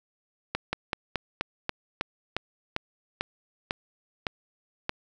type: slowing click train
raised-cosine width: 0.3 ms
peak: -11 dBFS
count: 13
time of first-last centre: 0.55-4.894 s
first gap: 180 ms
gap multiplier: 1.12
effects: none